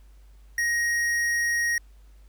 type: tone with tanh clipping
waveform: sine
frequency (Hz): 1879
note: A#6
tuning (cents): +13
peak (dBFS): -24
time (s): 0.58-1.78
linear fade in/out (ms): 2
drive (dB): 15
effects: added 50 Hz sine -48 dBFS peak until 2.28 s + pink hiss -65 dBFS RMS until 2.28 s